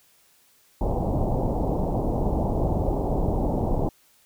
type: low-pass noise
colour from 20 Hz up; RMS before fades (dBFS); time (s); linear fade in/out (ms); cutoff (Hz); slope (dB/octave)
pink; -24; 0.81-3.89; 2; 870; 48
effects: white hiss -60 dBFS RMS until 4.25 s